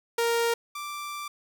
sawtooth tone pair in turn, 466.2 / 1174.8 Hz, A#4 / D6, 0 / 0 cents, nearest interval octave + major third, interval 1600 cents, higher second, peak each -19 / -30 dBFS, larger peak first, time 0.18-0.54 / 0.75-1.28 s, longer second, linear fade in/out 5 ms, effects none

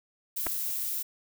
violet noise, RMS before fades -32 dBFS, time 0.36-1.03 s, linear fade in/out 10 ms
clicks, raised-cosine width 0.5 ms, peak -18 dBFS, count 2, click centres 0.466 / 0.469 s
effects none

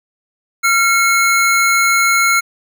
square tone pair together, 1373.3 / 2180 Hz, F6 / C#7, -30 / -29 cents, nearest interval minor sixth, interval 801 cents, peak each -14 dBFS, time 0.63-2.41 s, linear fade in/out 20 ms, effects none

